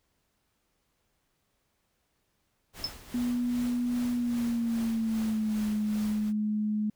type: noise with tremolo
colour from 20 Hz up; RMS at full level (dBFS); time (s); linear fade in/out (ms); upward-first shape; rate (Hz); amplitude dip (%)
pink; -43; 2.73-6.33; 50; sine; 2.5; 60
type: tone with exponential decay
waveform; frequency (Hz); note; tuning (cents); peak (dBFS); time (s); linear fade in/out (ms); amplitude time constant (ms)
sine; 5250; E8; -8; -24; 2.84-2.93; 2; 18
type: tone with pitch glide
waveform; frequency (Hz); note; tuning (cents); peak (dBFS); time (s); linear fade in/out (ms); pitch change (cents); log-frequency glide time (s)
sine; 243.6 to 212.1; B3 to G#3; -24 to +37; -26; 3.14-6.9; 5; -239; 4.11-5.65
effects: pink hiss -75 dBFS RMS until 6.95 s